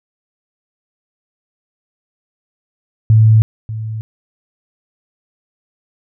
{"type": "tone with echo", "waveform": "sine", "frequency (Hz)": 110, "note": "A2", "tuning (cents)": 0, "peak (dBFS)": -5, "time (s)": [3.1, 3.42], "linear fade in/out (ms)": 0, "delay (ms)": 590, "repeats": 1, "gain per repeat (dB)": -15, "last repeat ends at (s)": 4.01, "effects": []}